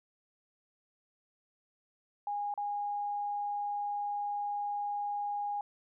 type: tone with dropouts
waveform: sine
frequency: 820 Hz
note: G#5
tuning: 22 cents flat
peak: -32 dBFS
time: 2.27-5.61 s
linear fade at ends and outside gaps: 2 ms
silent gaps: 2.54-2.576 s
effects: none